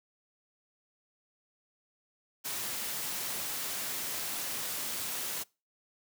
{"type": "noise", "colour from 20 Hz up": "white", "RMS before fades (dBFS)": -36, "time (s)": [2.44, 5.44], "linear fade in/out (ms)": 20, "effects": ["noise-tail reverb RT60 0.3 s tail -25 dB re dry", "high-pass 100 Hz 12 dB/octave"]}